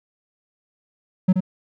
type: tone with echo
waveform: triangle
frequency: 185 Hz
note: F#3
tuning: in tune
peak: -9 dBFS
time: 1.28-1.33 s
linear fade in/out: 10 ms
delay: 76 ms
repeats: 1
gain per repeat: -6 dB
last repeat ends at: 1.406 s
effects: none